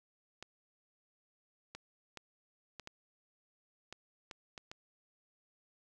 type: clicks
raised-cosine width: 0.2 ms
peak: -28 dBFS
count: 9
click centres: 0.426 / 1.75 / 2.173 / 2.797 / 2.874 / 3.926 / 4.312 / 4.578 / 4.715 s
effects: 11-bit